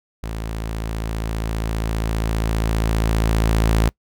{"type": "tone with level ramp", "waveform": "sawtooth", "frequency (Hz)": 55, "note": "A1", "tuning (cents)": 0, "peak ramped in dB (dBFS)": [-22, -10], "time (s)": [0.23, 3.89], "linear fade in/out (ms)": 0, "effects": ["noise-tail reverb RT60 0.1 s tail -24 dB re dry"]}